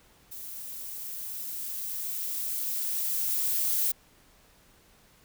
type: noise with level ramp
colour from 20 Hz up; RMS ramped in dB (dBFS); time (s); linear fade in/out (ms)
violet; -41 to -26; 0.31-3.92; 10
effects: pink hiss -60 dBFS RMS until 5.24 s